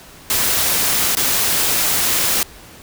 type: noise with dropouts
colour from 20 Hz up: white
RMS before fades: -17 dBFS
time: 0.3-2.43 s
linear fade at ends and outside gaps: 1 ms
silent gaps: 1.151-1.17 s
effects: pink hiss -41 dBFS RMS until 2.82 s